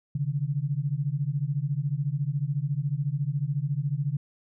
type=beating tone pair; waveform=sine; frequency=135.8 / 149.8 Hz; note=C#3 / D3; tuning=-35 / +35 cents; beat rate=14 Hz; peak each=-28 dBFS; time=0.15-4.17 s; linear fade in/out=5 ms; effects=none